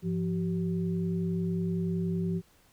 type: tone cluster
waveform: sine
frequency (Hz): 102 / 172.8 / 382.5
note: G#2 / F3 / G4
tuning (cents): -31 / -18 / -42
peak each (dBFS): -37 / -28 / -36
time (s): 0.02-2.42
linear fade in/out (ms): 50
effects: pink hiss -63 dBFS RMS until 2.72 s